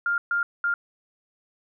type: tone bursts at uneven times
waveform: sine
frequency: 1402 Hz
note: F6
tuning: 6 cents sharp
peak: -21 dBFS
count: 3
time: 0.06-0.18 / 0.31-0.43 / 0.64-0.74 s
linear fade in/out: 2 ms
effects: none